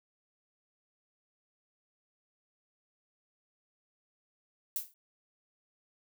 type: noise with exponential decay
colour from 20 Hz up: violet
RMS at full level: -30 dBFS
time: 4.76-4.94 s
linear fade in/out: 1 ms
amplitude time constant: 37 ms
effects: none